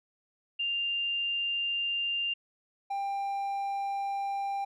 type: tone pair in turn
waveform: sine / triangle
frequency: 2794 / 793.6 Hz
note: F7 / G5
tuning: 0 / +21 cents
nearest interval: octave + minor seventh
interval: 2179 cents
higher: first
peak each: -28 / -28 dBFS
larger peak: neither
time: 0.59-2.34 / 2.9-4.65 s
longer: neither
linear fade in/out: 10 ms
effects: none